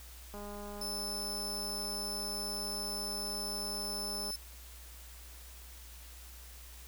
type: click train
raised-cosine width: 1 ms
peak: -33 dBFS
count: 814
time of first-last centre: 0.34-4.306 s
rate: 205 Hz
type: tone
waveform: sawtooth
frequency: 5274 Hz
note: E8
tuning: in tune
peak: -34 dBFS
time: 0.81-4.36 s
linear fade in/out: 5 ms
effects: added 60 Hz sine -50 dBFS peak until 6.87 s + white hiss -54 dBFS RMS until 6.87 s